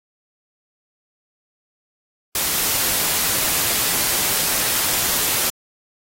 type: noise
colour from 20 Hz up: white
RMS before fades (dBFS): -20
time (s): 2.35-5.5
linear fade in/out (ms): 2
effects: AAC 48 kbps